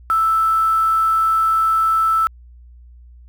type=tone with quantisation; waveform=sine; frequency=1318.5 Hz; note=E6; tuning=in tune; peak=-13 dBFS; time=0.1-2.27 s; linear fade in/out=0 ms; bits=6; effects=added 60 Hz sine -40 dBFS peak until 3.28 s